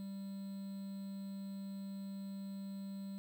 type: tone with quantisation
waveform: triangle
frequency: 196 Hz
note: G3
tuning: in tune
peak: -40 dBFS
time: 0-3.18 s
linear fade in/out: 0 ms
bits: 10
effects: none